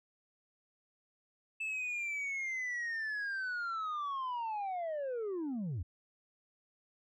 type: linear sweep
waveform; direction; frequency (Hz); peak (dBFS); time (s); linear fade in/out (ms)
sine; down; 2637 to 73.42; -32; 1.6-5.83; 10
effects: tanh soft clip ceiling -34 dBFS